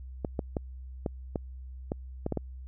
clicks, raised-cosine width 2 ms, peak -16 dBFS, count 9, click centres 0.248 / 0.392 / 0.568 / 1.062 / 1.358 / 1.919 / 2.264 / 2.323 / 2.373 s, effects added 64 Hz sine -40 dBFS peak until 2.67 s

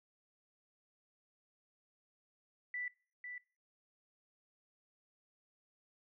sine tone with echo, 1975.5 Hz, B6, in tune, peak -38 dBFS, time 2.74-2.88 s, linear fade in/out 2 ms, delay 500 ms, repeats 1, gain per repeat -6 dB, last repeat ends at 3.38 s, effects noise-tail reverb RT60 0.4 s tail -22 dB re dry

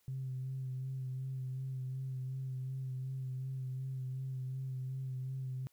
sine tone with vibrato, 130.81 Hz, C3, in tune, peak -36 dBFS, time 0.08-5.67 s, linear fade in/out 0 ms, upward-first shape sine, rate 2.7 Hz, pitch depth 27 cents each way, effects tanh soft clip ceiling -32 dBFS + white hiss -73 dBFS RMS until 5.72 s

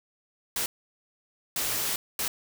white noise bursts at uneven times, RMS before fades -29 dBFS, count 3, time 0.56-0.66 / 1.56-1.96 / 2.19-2.28 s, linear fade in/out 2 ms, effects none

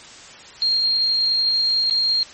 sine tone with dropouts, 4218 Hz, C8, 13 cents sharp, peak -16 dBFS, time 0.62-2.23 s, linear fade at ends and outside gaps 0 ms, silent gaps 1.898-1.909 s, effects white hiss -41 dBFS RMS until 2.33 s + MP3 32 kbps

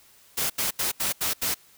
white noise bursts, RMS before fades -26 dBFS, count 6, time 0.37-1.545 s, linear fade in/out 10 ms, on 130 ms, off 79 ms, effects white hiss -56 dBFS RMS until 1.77 s

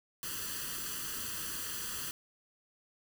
white noise with comb filter, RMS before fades -39 dBFS, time 0.23-2.11 s, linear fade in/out 0 ms, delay 0.66 ms, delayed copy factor +0.8, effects none

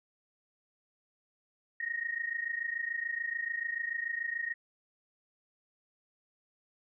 sine tone pair together, 1852.1 / 1879 Hz, A#6 / A#6, -12 / +13 cents, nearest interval unison, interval 25 cents, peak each -36 / -35 dBFS, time 1.8-4.54 s, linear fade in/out 5 ms, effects none

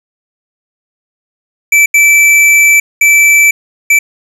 square tone bursts at uneven times, 2321 Hz, D7, 21 cents flat, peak -4 dBFS, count 4, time 1.72-1.86 / 1.94-2.8 / 3.01-3.51 / 3.9-3.99 s, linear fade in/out 5 ms, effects low-pass 12000 Hz 12 dB/octave + 7-bit

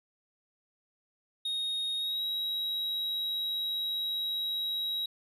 triangle tone with pitch glide, 3729 to 3845 Hz, A#7 to B7, 0 to -47 cents, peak -29 dBFS, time 1.45-5.06 s, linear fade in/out 5 ms, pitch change +53 cents, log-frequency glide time 1.97-2.22 s, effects none

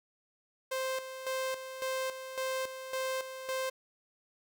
sawtooth tone with tremolo, 523.3 Hz, C5, in tune, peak -28 dBFS, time 0.71-3.7 s, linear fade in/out 10 ms, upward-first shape square, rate 1.8 Hz, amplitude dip 65%, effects none

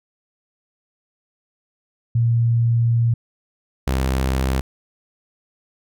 sine / sawtooth tone pair in turn, 116.9 / 65.61 Hz, A#2 / C2, +5 / +5 cents, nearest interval minor seventh, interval 1000 cents, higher first, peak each -14 dBFS, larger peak neither, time 2.15-3.14 / 3.87-4.61 s, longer first, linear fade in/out 5 ms, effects none

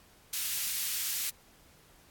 white high-pass noise, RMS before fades -33 dBFS, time 0.33-1.3 s, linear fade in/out 5 ms, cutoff 2200 Hz, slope 12 dB/octave, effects pink hiss -60 dBFS RMS until 2.1 s + AAC 64 kbps

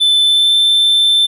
triangle tone with pitch glide, 3520 to 3547 Hz, A7 to A7, 0 to +13 cents, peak -7 dBFS, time 0-1.27 s, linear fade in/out 20 ms, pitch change +13 cents, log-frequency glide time 0.23-0.56 s, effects none

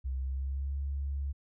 sine tone with pitch glide, 65.4 to 69.69 Hz, C2 to C#2, 0 to +10 cents, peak -31 dBFS, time 0.04-1.33 s, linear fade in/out 20 ms, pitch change +110 cents, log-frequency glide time 0.17-0.76 s, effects none

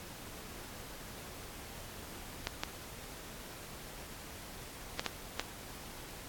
clicks, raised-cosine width 0.2 ms, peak -15 dBFS, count 5, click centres 2.471 / 2.635 / 4.995 / 5.063 / 5.396 s, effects pink hiss -48 dBFS RMS until 6.28 s + AAC 64 kbps

